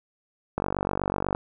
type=click train; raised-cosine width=1 ms; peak=-11 dBFS; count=38; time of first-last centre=0.58-1.349 s; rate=48.1 Hz; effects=none